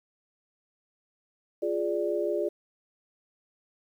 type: chord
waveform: sine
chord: D diminished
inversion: first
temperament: equal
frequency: 349.2 / 415.3 / 587.3 Hz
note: F4 / Ab4 / D5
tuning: 0 / 0 / 0 cents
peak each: -30 dBFS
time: 1.62-2.49 s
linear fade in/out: 10 ms
effects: 10-bit